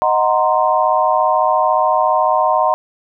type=chord; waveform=sine; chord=C half-diminished seventh; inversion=first; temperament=equal; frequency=622.3 / 740 / 932.3 / 1046.5 Hz; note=Eb5 / Gb5 / Bb5 / C6; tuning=0 / 0 / 0 / 0 cents; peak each=-17 dBFS; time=0.02-2.74 s; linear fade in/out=0 ms; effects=none